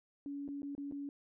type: tone with dropouts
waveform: sine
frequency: 283 Hz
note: C#4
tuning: 36 cents sharp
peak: -39 dBFS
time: 0.26-1.09 s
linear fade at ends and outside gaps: 1 ms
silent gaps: 0.479-0.487 / 0.62-0.63 / 0.751-0.779 / 0.913-0.922 s
effects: none